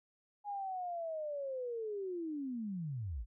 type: linear sweep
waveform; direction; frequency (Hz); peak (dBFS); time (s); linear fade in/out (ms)
sine; down; 830.6 to 43.45; -37; 0.44-3.26; 50
effects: none